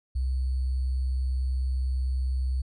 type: tone with sample-and-hold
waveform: sine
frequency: 64.6 Hz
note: C2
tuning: 21 cents flat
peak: -24 dBFS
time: 0.15-2.62 s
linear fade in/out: 10 ms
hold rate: 4410 Hz
effects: resampled to 22050 Hz